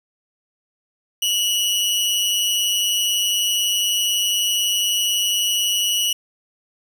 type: tone with amplitude modulation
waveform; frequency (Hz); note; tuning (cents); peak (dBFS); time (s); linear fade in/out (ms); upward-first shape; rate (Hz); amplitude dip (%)
sawtooth; 2922; F#7; -22; -12; 1.22-6.13; 5; sine; 198; 55
effects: none